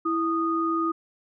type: tone pair together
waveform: sine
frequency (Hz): 329.3 / 1236.1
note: E4 / D#6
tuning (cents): -2 / -12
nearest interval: octave + major seventh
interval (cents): 2290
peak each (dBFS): -25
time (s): 0.05-0.92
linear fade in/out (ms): 10
effects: none